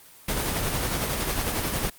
pink noise with tremolo, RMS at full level -25 dBFS, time 0.28-1.9 s, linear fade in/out 5 ms, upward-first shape sine, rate 11 Hz, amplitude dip 35%, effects white hiss -50 dBFS RMS until 1.98 s + Opus 24 kbps

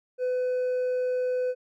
sine tone with hard clipping, 503 Hz, B4, 32 cents sharp, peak -25 dBFS, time 0.18-1.55 s, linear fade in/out 50 ms, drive 2 dB, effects none

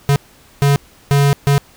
square tone bursts at uneven times, 141.4 Hz, C#3, 35 cents sharp, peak -10 dBFS, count 4, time 0.09-0.16 / 0.62-0.76 / 1.11-1.33 / 1.47-1.58 s, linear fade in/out 0 ms, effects pink hiss -47 dBFS RMS until 1.76 s

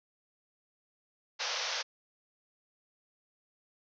white band-pass noise, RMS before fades -35 dBFS, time 1.39-1.83 s, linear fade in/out 20 ms, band 470 to 6100 Hz, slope 96 dB/octave, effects none

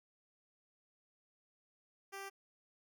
10% pulse tone, 392.7 Hz, G4, 3 cents sharp, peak -36 dBFS, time 2.12-2.3 s, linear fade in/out 20 ms, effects none

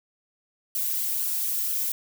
violet noise with flanger, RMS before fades -27 dBFS, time 0.75-1.92 s, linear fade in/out 2 ms, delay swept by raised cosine 0.66 to 3.66 ms, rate 2.1 Hz, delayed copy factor +0.55, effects none

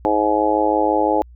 harmonic tone, 105.8 Hz, G#2, 33 cents sharp, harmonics 3 / 4 / 5 / 6 / 7 / 8, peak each -21 / -23 / -21 / -24 / -25 / -19 dBFS, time 0.05-1.22 s, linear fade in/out 0 ms, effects added 60 Hz sine -40 dBFS peak until 1.35 s

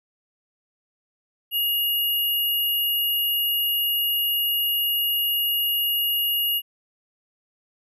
sine tone pair together, 2862 / 11434 Hz, F7 / F9, +42 / +40 cents, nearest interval 2 octaves, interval 2398 cents, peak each -23 dBFS, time 1.51-6.62 s, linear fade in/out 50 ms, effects none

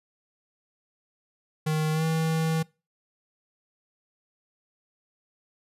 square tone with pitch glide, 155.56 to 160.86 Hz, D#3 to E3, 0 to -42 cents, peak -24 dBFS, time 1.66-2.63 s, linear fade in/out 10 ms, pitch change +58 cents, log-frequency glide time 1.92-2.04 s, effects noise-tail reverb RT60 0.3 s tail -24 dB re dry + resampled to 32000 Hz

